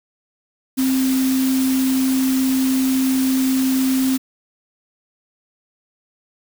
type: tone in noise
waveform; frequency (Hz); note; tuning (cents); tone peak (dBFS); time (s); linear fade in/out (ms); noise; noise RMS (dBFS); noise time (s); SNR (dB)
sine; 262.3; C4; +4; -15; 0.77-4.18; 20; white; -28; 0.77-4.18; +10
effects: none